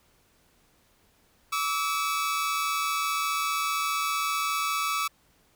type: tone pair together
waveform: sawtooth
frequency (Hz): 1144.9 / 1300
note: D6 / E6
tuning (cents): -44 / -24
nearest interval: major second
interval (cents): 220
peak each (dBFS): -25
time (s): 1.52-5.08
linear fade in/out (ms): 10
effects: pink hiss -64 dBFS RMS until 5.55 s